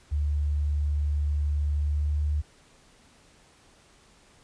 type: tone with pitch glide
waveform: sine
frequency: 73.42 to 74.4 Hz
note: D2 to D2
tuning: 0 to +23 cents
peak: -23 dBFS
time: 0.11-2.42 s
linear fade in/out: 20 ms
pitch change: +23 cents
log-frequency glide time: 1.76-2.25 s
effects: pink hiss -58 dBFS RMS until 4.43 s + resampled to 22050 Hz